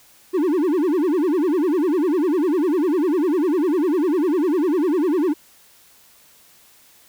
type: tone with vibrato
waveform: triangle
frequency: 330.1 Hz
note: E4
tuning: 2 cents sharp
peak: -14 dBFS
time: 0.33-5.34 s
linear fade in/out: 20 ms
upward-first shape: sine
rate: 10 Hz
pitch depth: 260 cents each way
effects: white hiss -52 dBFS RMS until 7.08 s